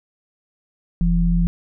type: tone pair together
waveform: sine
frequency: 42.73 / 170.9 Hz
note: F1 / F3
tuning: -37 / -37 cents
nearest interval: 2 octaves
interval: 2400 cents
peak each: -17 dBFS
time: 1.01-1.47 s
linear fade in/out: 0 ms
effects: none